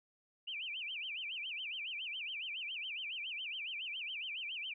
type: tone with vibrato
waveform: sine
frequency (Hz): 2704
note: E7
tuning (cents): +43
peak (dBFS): -39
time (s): 0.47-4.74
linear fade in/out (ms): 10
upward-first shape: sine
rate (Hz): 7.2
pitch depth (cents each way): 270
effects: none